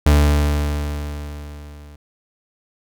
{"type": "tone with level ramp", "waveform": "40% pulse", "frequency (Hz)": 73.42, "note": "D2", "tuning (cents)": 0, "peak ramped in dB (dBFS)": [-8, -38], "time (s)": [0.06, 1.96], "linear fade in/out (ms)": 5, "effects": []}